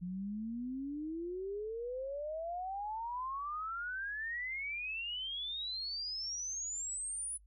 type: exponential sweep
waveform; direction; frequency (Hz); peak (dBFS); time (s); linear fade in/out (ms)
sine; up; 174.61 to 10070; -37; 0.01-7.38; 20
effects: noise-tail reverb RT60 0.1 s tail -24 dB re dry + added 50 Hz sine -59 dBFS peak until 7.46 s